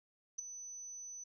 sine tone with ADSR envelope, 6000 Hz, F#8, 23 cents sharp, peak -34 dBFS, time 0.38-1.24 s, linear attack 11 ms, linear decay 9 ms, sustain -11 dB, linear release 7 ms, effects none

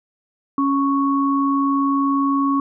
sine tone pair together, 276.7 / 1108.7 Hz, C#4 / C#6, -3 / 0 cents, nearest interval 2 octaves, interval 2403 cents, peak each -17 / -20 dBFS, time 0.58-2.6 s, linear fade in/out 2 ms, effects none

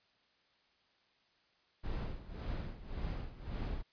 brown noise with tremolo, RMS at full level -37 dBFS, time 1.83-3.83 s, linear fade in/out 20 ms, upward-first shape sine, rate 1.8 Hz, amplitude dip 80%, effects white hiss -72 dBFS RMS until 3.92 s + resampled to 11025 Hz

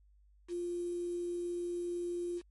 sine tone with quantisation, 349.2 Hz, F4, in tune, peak -34 dBFS, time 0.48-2.42 s, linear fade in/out 50 ms, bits 9, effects added 50 Hz sine -61 dBFS peak until 2.5 s + MP3 48 kbps

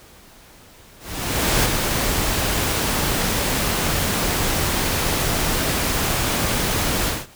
pink noise with ADSR envelope, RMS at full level -17 dBFS, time 0.99-7.27 s, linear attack 650 ms, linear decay 24 ms, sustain -4 dB, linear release 200 ms, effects pink hiss -47 dBFS RMS until 7.35 s

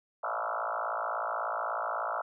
sine tone with frequency modulation, 1000 Hz, B5, 21 cents sharp, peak -30 dBFS, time 0.23-2.22 s, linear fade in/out 10 ms, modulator 56.4 Hz, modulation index 7.3, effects none

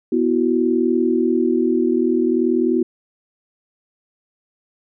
sine chord, B suspended fourth, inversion none, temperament equal, 246.9 / 329.6 / 370 Hz, B3 / E4 / F#4, 0 / 0 / 0 cents, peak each -19 dBFS, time 0.12-2.83 s, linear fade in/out 5 ms, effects none

